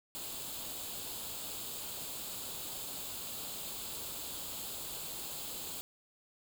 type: noise with comb filter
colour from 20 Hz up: white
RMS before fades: -42 dBFS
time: 0.15-5.81 s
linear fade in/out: 0 ms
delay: 0.26 ms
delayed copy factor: +0.65
effects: none